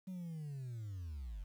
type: linear sweep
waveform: sine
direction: down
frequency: 190 to 42.82 Hz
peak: -39 dBFS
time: 0.07-1.44 s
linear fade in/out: 10 ms
effects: tanh soft clip ceiling -41 dBFS + 11-bit